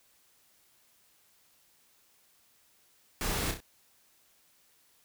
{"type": "noise with echo", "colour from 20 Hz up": "pink", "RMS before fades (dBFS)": -33, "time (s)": [3.21, 3.51], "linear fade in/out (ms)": 0, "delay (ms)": 31, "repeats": 3, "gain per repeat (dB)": -6, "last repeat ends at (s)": 3.603, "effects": ["white hiss -66 dBFS RMS until 5.04 s"]}